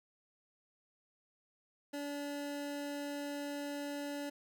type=tone; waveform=25% pulse; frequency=287.5 Hz; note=D4; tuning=37 cents flat; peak=-35 dBFS; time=1.93-4.3 s; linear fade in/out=10 ms; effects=none